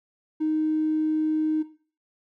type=tone; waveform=triangle; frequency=311.1 Hz; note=D#4; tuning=in tune; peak=-18 dBFS; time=0.4-1.63 s; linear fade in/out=20 ms; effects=noise-tail reverb RT60 0.4 s tail -18 dB re dry + tanh soft clip ceiling -19 dBFS